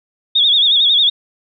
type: tone with vibrato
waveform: sine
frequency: 3520 Hz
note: A7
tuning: in tune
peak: -9 dBFS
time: 0.35-1.1 s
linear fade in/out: 10 ms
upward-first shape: sine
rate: 11 Hz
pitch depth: 110 cents each way
effects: none